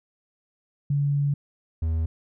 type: tone pair in turn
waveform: sine / triangle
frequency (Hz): 142.7 / 80.69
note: D3 / E2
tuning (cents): -49 / -36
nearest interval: minor seventh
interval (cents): 987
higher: first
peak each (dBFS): -20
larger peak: neither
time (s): 0.9-1.34 / 1.82-2.06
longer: first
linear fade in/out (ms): 5
effects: none